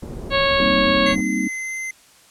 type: low-pass noise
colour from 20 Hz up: pink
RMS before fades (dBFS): -31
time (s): 0.02-1.21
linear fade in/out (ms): 2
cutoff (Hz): 500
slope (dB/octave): 12
type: harmonic tone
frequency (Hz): 551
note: C#5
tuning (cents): -11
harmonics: 1 / 2 / 3 / 4 / 5 / 6 / 7 / 8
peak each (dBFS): -19 / -22 / -24 / -25 / -26 / -27 / -27 / -28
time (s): 0.3-1.16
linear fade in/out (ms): 50
type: chord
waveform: sine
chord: C minor seventh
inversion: second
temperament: equal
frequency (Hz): 196 / 233.1 / 261.6 / 311.1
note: G3 / Bb3 / C4 / Eb4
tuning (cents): 0 / 0 / 0 / 0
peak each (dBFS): -25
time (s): 0.6-1.48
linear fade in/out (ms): 2
type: tone with pitch glide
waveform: square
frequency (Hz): 2055 to 2069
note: C7 to C7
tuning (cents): -32 to -20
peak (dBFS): -26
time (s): 1.06-1.91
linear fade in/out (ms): 5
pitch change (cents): +12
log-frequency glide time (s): 1.53-1.73
effects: white hiss -51 dBFS RMS until 2.3 s + low-pass 10000 Hz 12 dB/octave